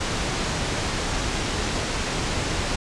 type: low-pass noise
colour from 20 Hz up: pink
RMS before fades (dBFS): -26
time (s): 0-2.76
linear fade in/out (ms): 10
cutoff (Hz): 7700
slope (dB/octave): 24
effects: resampled to 24000 Hz